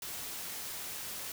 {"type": "noise", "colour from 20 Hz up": "white", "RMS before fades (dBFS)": -41, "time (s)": [0.02, 1.32], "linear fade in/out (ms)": 2, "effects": []}